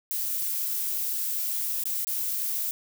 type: noise with dropouts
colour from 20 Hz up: violet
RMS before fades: -29 dBFS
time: 0.11-2.71 s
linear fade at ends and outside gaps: 0 ms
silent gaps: 1.837-1.855 / 2.046-2.07 s
effects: none

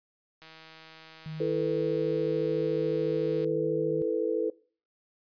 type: click train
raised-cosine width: 0.2 ms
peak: -32 dBFS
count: 485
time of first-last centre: 0.42-3.445 s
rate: 160 Hz
type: tone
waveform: sine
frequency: 156 Hz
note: D#3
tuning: 5 cents sharp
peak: -35 dBFS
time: 1.26-4.02 s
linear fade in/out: 0 ms
type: chord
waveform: sine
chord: E suspended fourth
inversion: none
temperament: equal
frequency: 329.6 / 440 / 493.9 Hz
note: E4 / A4 / B4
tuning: 0 / 0 / 0 cents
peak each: -32 / -28 / -30 dBFS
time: 1.4-4.5 s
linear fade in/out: 5 ms
effects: noise-tail reverb RT60 0.4 s tail -21 dB re dry + resampled to 11025 Hz

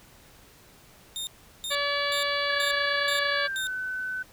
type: tone bursts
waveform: sawtooth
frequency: 3657 Hz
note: A#7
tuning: 34 cents flat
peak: -28 dBFS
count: 6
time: 1.16-3.67 s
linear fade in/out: 0 ms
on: 110 ms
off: 370 ms
type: harmonic tone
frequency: 572 Hz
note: D5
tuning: 46 cents flat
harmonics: 1 / 2 / 3 / 4 / 5 / 6 / 7 / 8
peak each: -31 / -32 / -31 / -33 / -38 / -34 / -36 / -36 dBFS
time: 1.7-3.48 s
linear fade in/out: 20 ms
type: tone with pitch glide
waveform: sine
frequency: 1687 to 1511.7 Hz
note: G#6 to F#6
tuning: +27 to +37 cents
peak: -29 dBFS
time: 2.49-4.23 s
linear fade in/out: 10 ms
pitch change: -190 cents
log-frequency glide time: 3.29-3.67 s
effects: pink hiss -54 dBFS RMS until 4.32 s

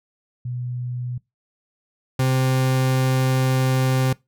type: tone pair in turn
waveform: sine / 40% pulse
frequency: 123.47 / 130.39 Hz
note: B2 / C3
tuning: 0 / -6 cents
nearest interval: minor second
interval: 94 cents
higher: second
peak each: -25 / -16 dBFS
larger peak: second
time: 0.45-1.18 / 2.19-4.13 s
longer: second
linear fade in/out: 5 ms
effects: noise-tail reverb RT60 0.2 s tail -22 dB re dry

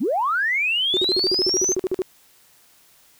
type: linear sweep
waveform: sine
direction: up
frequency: 174.61 to 6330 Hz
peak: -18 dBFS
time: 0-1.75 s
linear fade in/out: 20 ms
type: tone bursts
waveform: sine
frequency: 372.1 Hz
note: F#4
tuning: 10 cents sharp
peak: -18 dBFS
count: 15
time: 0.94-2.019 s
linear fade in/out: 0 ms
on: 29 ms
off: 46 ms
effects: tanh soft clip ceiling -11 dBFS + white hiss -55 dBFS RMS until 3.19 s

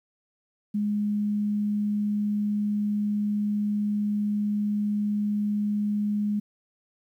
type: tone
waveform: sine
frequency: 207.7 Hz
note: G#3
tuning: in tune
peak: -23 dBFS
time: 0.74-6.4 s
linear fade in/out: 10 ms
effects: 10-bit

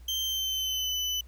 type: tone with pitch glide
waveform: 35% pulse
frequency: 3136 to 3000 Hz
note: G7 to F#7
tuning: 0 to +23 cents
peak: -26 dBFS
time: 0.08-1.21 s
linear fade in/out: 5 ms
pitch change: -77 cents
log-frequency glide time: 0.22-0.97 s
effects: added 60 Hz sine -46 dBFS peak until 1.27 s + pink hiss -63 dBFS RMS until 1.27 s

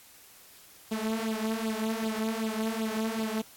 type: tone with flanger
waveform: sawtooth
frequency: 221 Hz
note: A3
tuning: 8 cents sharp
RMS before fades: -31 dBFS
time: 0.91-3.42 s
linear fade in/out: 10 ms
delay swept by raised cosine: 0.24 to 4.84 ms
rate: 2.6 Hz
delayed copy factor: +0.75
effects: white hiss -54 dBFS RMS until 3.56 s + AAC 64 kbps

